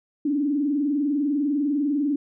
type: tone with vibrato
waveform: sine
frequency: 287.8 Hz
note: D4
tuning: 35 cents flat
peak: -20 dBFS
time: 0.25-2.16 s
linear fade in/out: 5 ms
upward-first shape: sine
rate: 20 Hz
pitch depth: 120 cents each way
effects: none